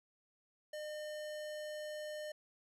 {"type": "tone with low-pass filter", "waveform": "square", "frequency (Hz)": 606, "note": "D#5", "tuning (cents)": -46, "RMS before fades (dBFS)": -44, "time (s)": [0.73, 2.32], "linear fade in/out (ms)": 5, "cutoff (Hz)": 12000, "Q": 0.56, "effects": []}